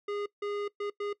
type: tone bursts at uneven times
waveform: square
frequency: 410 Hz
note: G#4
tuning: 22 cents flat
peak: -32 dBFS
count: 4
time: 0.08-0.26 / 0.42-0.68 / 0.8-0.9 / 1-1.13 s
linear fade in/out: 5 ms
effects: noise-tail reverb RT60 0.1 s tail -20 dB re dry + low-pass 3000 Hz 12 dB/octave